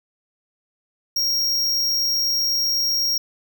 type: tone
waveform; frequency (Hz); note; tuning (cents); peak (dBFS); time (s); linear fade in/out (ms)
square; 5588; F8; 0; -19; 1.16-3.18; 5
effects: none